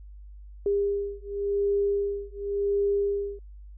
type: beating tone pair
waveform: sine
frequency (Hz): 402.5 / 403.41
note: G4 / G4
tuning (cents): +46 / +50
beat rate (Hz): 0.91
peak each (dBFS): -27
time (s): 0.66-3.39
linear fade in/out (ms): 2
effects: added 50 Hz sine -42 dBFS peak until 3.77 s